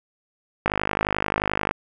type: click train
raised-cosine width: 0.5 ms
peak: -6 dBFS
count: 55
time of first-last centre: 0.66-1.711 s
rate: 51.4 Hz
effects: none